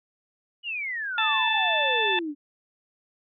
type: exponential sweep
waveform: sine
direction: down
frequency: 2960 to 280.2 Hz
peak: -28 dBFS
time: 0.63-2.35 s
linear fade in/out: 50 ms
type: harmonic tone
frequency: 880 Hz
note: A5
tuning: in tune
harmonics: 1 / 2 / 3 / 4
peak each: -27 / -27 / -27 / -27 dBFS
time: 1.18-2.19 s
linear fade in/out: 2 ms
effects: none

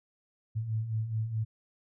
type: beating tone pair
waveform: sine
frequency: 107 / 111.7 Hz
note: A2 / A2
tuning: -48 / +27 cents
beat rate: 4.7 Hz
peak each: -37 / -30 dBFS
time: 0.55-1.45 s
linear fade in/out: 20 ms
effects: none

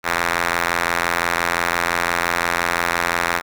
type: ring-modulated tone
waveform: 5% pulse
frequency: 85.8 Hz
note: F2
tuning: 30 cents flat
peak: -4 dBFS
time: 0.03-3.42 s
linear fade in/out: 50 ms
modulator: 1320 Hz
effects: none

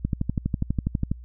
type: click train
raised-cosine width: 5 ms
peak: -11 dBFS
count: 14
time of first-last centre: 0.05-1.116 s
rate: 12.2 Hz
effects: added 60 Hz sine -39 dBFS peak until 1.24 s

